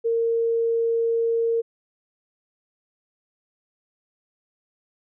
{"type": "tone", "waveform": "sine", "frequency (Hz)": 460.2, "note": "A#4", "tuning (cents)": -22, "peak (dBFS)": -19, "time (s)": [0.04, 1.62], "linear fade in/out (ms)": 20, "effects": []}